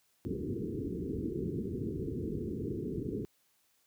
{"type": "low-pass noise", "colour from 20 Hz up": "white", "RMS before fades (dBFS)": -36, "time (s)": [0.25, 3.25], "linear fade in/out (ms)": 0, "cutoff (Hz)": 440, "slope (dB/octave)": 96, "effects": ["white hiss -72 dBFS RMS until 3.86 s", "high-pass 60 Hz 12 dB/octave"]}